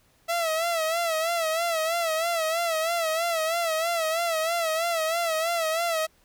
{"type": "tone with vibrato", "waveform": "sawtooth", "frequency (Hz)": 659, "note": "E5", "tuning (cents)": -1, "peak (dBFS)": -20, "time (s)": [0.28, 6.07], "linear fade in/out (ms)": 20, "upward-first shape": "sine", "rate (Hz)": 3.1, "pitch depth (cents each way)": 79, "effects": ["pink hiss -63 dBFS RMS until 6.24 s"]}